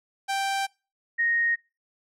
sawtooth / sine tone pair in turn, 784 / 1864.7 Hz, G5 / A#6, 0 / 0 cents, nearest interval octave + minor third, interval 1500 cents, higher second, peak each -21 dBFS, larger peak neither, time 0.28-0.67 / 1.18-1.56 s, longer first, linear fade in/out 20 ms, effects noise-tail reverb RT60 0.3 s tail -24 dB re dry + low-pass 10000 Hz 12 dB/octave

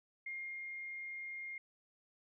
sine tone with ADSR envelope, 2125 Hz, C7, 26 cents sharp, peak -40 dBFS, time 0.26-1.58 s, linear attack 6 ms, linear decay 330 ms, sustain -2 dB, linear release 3 ms, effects none

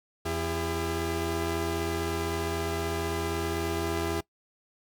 sawtooth tone cluster, 83.9 / 335.2 / 404.2 Hz, E2 / E4 / G#4, +31 / +29 / -47 cents, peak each -29 dBFS, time 0.25-4.21 s, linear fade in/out 10 ms, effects noise-tail reverb RT60 0.1 s tail -21 dB re dry

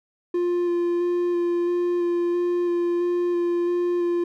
triangle tone with vibrato, 349.2 Hz, F4, in tune, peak -18 dBFS, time 0.34-4.24 s, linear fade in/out 5 ms, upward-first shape square, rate 1.5 Hz, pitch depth 10 cents each way, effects none

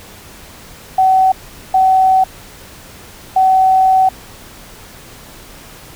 sine tone bursts at uneven times, 757 Hz, F#5, 39 cents sharp, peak -7 dBFS, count 3, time 0.98-1.32 / 1.74-2.24 / 3.36-4.09 s, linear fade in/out 5 ms, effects pink hiss -37 dBFS RMS until 5.95 s

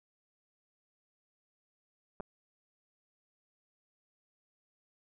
clicks, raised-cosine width 1 ms, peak -27 dBFS, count 2, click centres 2.201 / 2.206 s, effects none

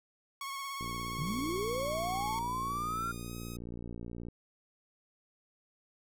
sawtooth tone with vibrato, 1100 Hz, C#6, 14 cents flat, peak -34 dBFS, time 0.41-2.39 s, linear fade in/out 2 ms, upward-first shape sine, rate 17 Hz, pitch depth 29 cents each way
click train, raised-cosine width 3 ms, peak -30 dBFS, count 205, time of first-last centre 0.81-4.285 s, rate 58.7 Hz
sine linear sweep, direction up, 123.47 to 1400 Hz, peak -33 dBFS, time 1.18-3.12 s, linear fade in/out 10 ms
5% pulse tone with pitch glide, 1146 to 1264.2 Hz, D6 to D#6, -43 to +27 cents, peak -36 dBFS, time 1.26-3.57 s, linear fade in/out 10 ms, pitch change +170 cents, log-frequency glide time 2.65-3.35 s
effects none

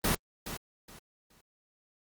pink noise with echo, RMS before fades -27 dBFS, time 0.04-0.15 s, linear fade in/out 5 ms, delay 420 ms, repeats 3, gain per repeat -12 dB, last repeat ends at 1.41 s, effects Opus 32 kbps

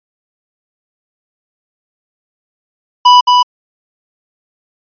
square tone with echo, 987.8 Hz, B5, in tune, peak -3 dBFS, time 3.05-3.21 s, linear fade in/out 10 ms, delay 220 ms, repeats 1, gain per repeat -3 dB, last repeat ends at 3.43 s, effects resampled to 11025 Hz

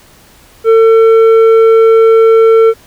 triangle tone with tanh clipping, 450 Hz, A4, 39 cents sharp, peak -4 dBFS, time 0.64-2.74 s, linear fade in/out 50 ms, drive 12 dB, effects pink hiss -42 dBFS RMS until 2.86 s

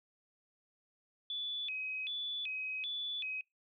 sine tone with vibrato, 2960 Hz, F#7, in tune, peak -36 dBFS, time 1.3-3.41 s, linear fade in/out 2 ms, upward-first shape square, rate 1.3 Hz, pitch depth 270 cents each way, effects noise-tail reverb RT60 0.2 s tail -26 dB re dry

